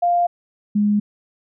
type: tone pair in turn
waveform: sine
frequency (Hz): 699 / 207.3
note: F5 / G#3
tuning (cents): +1 / -3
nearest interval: octave + major sixth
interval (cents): 2104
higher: first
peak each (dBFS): -14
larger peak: neither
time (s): 0.02-0.27 / 0.75-1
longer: neither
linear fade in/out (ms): 10
effects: none